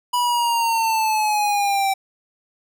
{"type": "linear sweep", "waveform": "square", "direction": "down", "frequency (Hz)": [983, 773], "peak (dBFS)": -18, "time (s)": [0.13, 1.94], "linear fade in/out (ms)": 10, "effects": []}